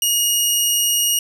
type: tone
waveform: 15% pulse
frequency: 2874 Hz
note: F7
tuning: 49 cents sharp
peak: -8 dBFS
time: 0.02-1.19 s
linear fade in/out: 2 ms
effects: none